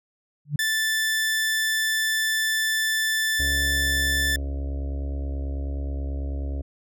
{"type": "tone with exponential growth", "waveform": "sine", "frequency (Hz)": 146.83, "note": "D3", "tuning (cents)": 0, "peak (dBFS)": -17, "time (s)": [0.45, 0.56], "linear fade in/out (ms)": 5, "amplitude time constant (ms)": 22}
{"type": "tone", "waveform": "sawtooth", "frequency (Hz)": 1760, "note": "A6", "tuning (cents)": 0, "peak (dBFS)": -18, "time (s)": [0.59, 4.36], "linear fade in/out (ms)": 2}
{"type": "harmonic tone", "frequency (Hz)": 69.3, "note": "C#2", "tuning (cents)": 0, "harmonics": [1, 2, 4, 5, 6, 7, 8, 9, 10], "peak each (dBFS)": [-26, -41, -38, -49, -47, -50, -46, -47, -53], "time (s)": [3.39, 6.62], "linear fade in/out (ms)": 10}
{"effects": []}